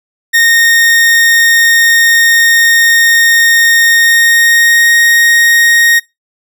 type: tone with pitch glide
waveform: 40% pulse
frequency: 1848 to 1864.1 Hz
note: A#6 to A#6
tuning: -16 to -1 cents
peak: -4 dBFS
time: 0.33-6 s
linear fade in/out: 20 ms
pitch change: +15 cents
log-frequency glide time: 3.85-4.92 s
effects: noise-tail reverb RT60 0.2 s tail -22 dB re dry